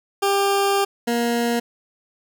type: tone pair in turn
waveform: 20% pulse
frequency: 397.3 / 236.2 Hz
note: G4 / A#3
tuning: +23 / +23 cents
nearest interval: major sixth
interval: 900 cents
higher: first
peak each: -12 / -14 dBFS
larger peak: first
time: 0.22-0.85 / 1.07-1.6 s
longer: first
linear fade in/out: 10 ms
effects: none